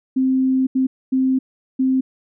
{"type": "tone bursts at uneven times", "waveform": "sine", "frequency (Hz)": 261.6, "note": "C4", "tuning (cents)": 0, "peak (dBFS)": -14, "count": 4, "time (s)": [[0.16, 0.67], [0.75, 0.87], [1.12, 1.39], [1.79, 2.01]], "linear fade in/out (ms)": 10, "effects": []}